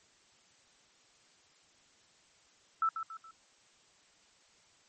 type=tone with echo; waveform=sine; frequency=1321 Hz; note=E6; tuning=3 cents sharp; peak=-26 dBFS; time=2.82-2.89 s; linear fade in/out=2 ms; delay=140 ms; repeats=3; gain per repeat=-8 dB; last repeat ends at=3.31 s; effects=white hiss -65 dBFS RMS until 4.88 s + MP3 32 kbps